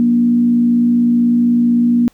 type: tone with frequency modulation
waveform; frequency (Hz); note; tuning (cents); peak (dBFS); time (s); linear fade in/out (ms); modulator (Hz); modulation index
sine; 238.5; A#3; +40; -9; 0-2.08; 0; 55.9; 0.32
effects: pink hiss -54 dBFS RMS until 2.13 s

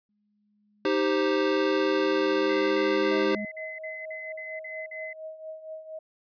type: tone with exponential growth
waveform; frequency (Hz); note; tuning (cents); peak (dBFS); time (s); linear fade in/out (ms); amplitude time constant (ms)
sine; 207.7; G#3; 0; -31; 0.09-3.45; 2; 730
type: chord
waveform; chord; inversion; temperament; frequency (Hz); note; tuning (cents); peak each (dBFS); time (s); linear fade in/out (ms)
square; C minor; first; equal; 311.1 / 392 / 523.3; Eb4 / G4 / C5; 0 / 0 / 0; -28 / -26 / -29; 0.85-3.35; 2
type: tone bursts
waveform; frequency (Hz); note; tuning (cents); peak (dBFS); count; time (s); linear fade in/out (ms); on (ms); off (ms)
sine; 2038; C7; -46; -36; 10; 2.49-5.131; 5; 220; 49
type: tone with tremolo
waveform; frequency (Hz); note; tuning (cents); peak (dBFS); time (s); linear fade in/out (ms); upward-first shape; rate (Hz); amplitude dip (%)
sine; 632; D#5; +27; -34; 3.11-5.99; 5; triangle; 4.3; 75
effects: resampled to 11025 Hz

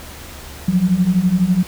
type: beating tone pair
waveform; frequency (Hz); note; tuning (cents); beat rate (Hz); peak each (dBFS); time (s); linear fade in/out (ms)
sine; 174.61 / 186.61; F3 / F#3; 0 / +15; 12; -17 / -14; 0.68-1.63; 5
effects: added 73 Hz sine -38 dBFS peak until 1.67 s + pink hiss -36 dBFS RMS until 1.67 s

